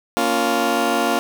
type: chord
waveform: 15% pulse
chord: Bb minor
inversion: none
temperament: just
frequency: 233.1 / 279.7 / 349.6 Hz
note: Bb3 / Db4 / F4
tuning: 0 / +16 / +2 cents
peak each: -16 dBFS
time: 0.17-1.19 s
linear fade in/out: 0 ms
effects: none